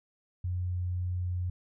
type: tone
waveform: sine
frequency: 89.8 Hz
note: F2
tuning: 49 cents sharp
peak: -29 dBFS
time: 0.44-1.5 s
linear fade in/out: 5 ms
effects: none